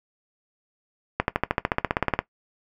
accelerating click train, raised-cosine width 0.5 ms, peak -5 dBFS, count 16, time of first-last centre 1.2-2.19 s, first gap 81 ms, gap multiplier 0.97, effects noise-tail reverb RT60 0.1 s tail -17 dB re dry

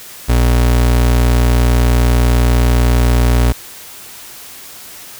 35% pulse tone, 60 Hz, B1, 49 cents flat, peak -7 dBFS, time 0.28-3.53 s, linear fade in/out 20 ms, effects white hiss -34 dBFS RMS until 5.19 s

